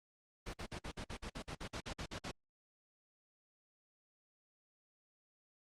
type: noise bursts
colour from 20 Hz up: pink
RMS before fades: -43 dBFS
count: 15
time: 0.46-2.315 s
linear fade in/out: 10 ms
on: 77 ms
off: 50 ms
effects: low-pass 6000 Hz 12 dB/octave + Opus 32 kbps